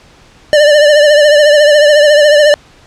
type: tone with vibrato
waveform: square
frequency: 593 Hz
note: D5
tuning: 17 cents sharp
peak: -4 dBFS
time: 0.53-2.54 s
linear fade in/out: 0 ms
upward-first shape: triangle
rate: 14 Hz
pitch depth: 61 cents each way
effects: pink hiss -42 dBFS RMS until 2.86 s + low-pass 6000 Hz 12 dB/octave